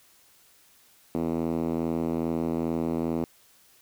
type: tone with band-pass filter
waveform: 5% pulse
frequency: 82.41 Hz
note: E2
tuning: in tune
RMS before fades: -28 dBFS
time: 1.15-3.24 s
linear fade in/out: 0 ms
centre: 260 Hz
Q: 1.7
effects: white hiss -59 dBFS RMS until 3.81 s